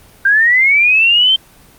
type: linear sweep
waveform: sine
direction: up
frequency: 1568 to 3148 Hz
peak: -7 dBFS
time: 0.25-1.36 s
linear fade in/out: 5 ms
effects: pink hiss -44 dBFS RMS until 1.78 s + Opus 24 kbps